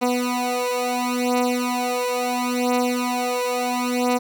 15% pulse beating tone pair, 246.9 / 247.63 Hz, B3 / B3, 0 / +5 cents, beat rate 0.73 Hz, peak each -17 dBFS, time 0.01-4.19 s, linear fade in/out 20 ms, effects none

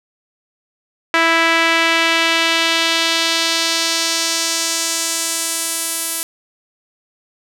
sawtooth tone with band-pass filter sweep, 330 Hz, E4, 2 cents sharp, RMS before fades -17 dBFS, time 1.14-6.23 s, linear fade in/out 0 ms, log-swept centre 1900 to 11000 Hz, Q 1.4, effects none

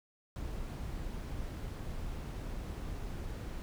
brown noise, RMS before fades -40 dBFS, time 0.36-3.62 s, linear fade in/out 0 ms, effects none

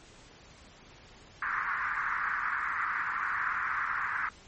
pink band-pass noise, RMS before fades -32 dBFS, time 1.42-4.29 s, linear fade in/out 5 ms, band 1100 to 1900 Hz, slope 48 dB/octave, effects pink hiss -54 dBFS RMS until 4.47 s + MP3 32 kbps

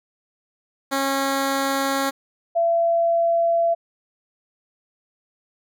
10% pulse / sine tone pair in turn, 273 / 674.9 Hz, C#4 / E5, -26 / +41 cents, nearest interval octave + major third, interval 1567 cents, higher second, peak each -12 / -16 dBFS, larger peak first, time 0.91-2.11 / 2.55-3.75 s, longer neither, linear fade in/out 20 ms, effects none

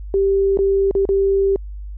sine tone with dropouts, 392 Hz, G4, in tune, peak -13 dBFS, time 0.14-1.56 s, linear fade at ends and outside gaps 1 ms, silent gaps 0.573-0.589 / 0.911-0.951 / 1.053-1.09 s, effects added 50 Hz sine -28 dBFS peak until 1.97 s

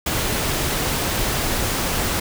pink noise, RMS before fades -22 dBFS, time 0.06-2.2 s, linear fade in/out 5 ms, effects none

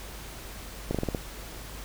slowing click train, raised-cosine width 2 ms, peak -14 dBFS, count 6, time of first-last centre 0.91-1.148 s, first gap 36 ms, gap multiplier 1.14, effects added 50 Hz sine -43 dBFS peak until 1.84 s + pink hiss -43 dBFS RMS until 1.84 s

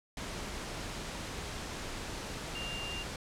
sine tone in noise, 2794 Hz, F7, in tune, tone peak -39 dBFS, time 2.55-3.03 s, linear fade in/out 2 ms, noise pink, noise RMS -40 dBFS, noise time 0.17-3.16 s, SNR -2 dB, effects low-pass 8000 Hz 12 dB/octave

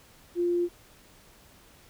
sine tone, 349.2 Hz, F4, in tune, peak -23 dBFS, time 0.35-0.69 s, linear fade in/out 50 ms, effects pink hiss -56 dBFS RMS until 1.89 s

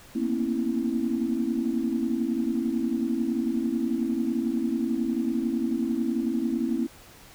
sine tone cluster, 230.9 / 242 / 269.1 / 328.1 Hz, A#3 / B3 / C4 / E4, -16 / -35 / +49 / -8 cents, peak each -29 dBFS, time 0.15-6.87 s, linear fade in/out 10 ms, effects tanh soft clip ceiling -13 dBFS + pink hiss -50 dBFS RMS until 7.34 s

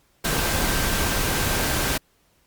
sine tone in noise, 1568 Hz, G6, in tune, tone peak -33 dBFS, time 0.24-1.98 s, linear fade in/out 10 ms, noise pink, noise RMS -23 dBFS, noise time 0.24-1.98 s, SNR -13 dB, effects pink hiss -63 dBFS RMS until 2.46 s + Opus 48 kbps

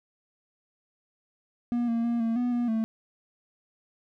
triangle tone with pitch steps, 239.6 / 231.3 / 235.7 / 227.8 / 245 / 240.6 / 222.6 Hz, A#3 / A#3 / A#3 / A#3 / B3 / B3 / A3, +48 / -13 / +19 / -40 / -14 / -45 / +20 cents, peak -22 dBFS, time 1.72-2.84 s, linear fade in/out 0 ms, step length 160 ms, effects none

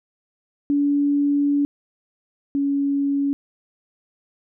sine tone pair in turn, 286.3 / 280.7 Hz, D4 / C#4, -44 / +22 cents, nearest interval unison, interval 34 cents, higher first, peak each -16 / -18 dBFS, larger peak first, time 0.7-1.65 / 2.55-3.33 s, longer first, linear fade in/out 0 ms, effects none

